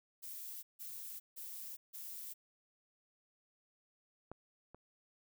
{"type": "noise bursts", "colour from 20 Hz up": "violet", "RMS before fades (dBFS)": -47, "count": 4, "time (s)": [0.22, 2.34], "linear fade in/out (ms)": 20, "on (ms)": 410, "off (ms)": 160}
{"type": "clicks", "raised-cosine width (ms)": 1, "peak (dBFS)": [-32, -39], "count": 2, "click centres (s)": [4.316, 4.746]}
{"effects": []}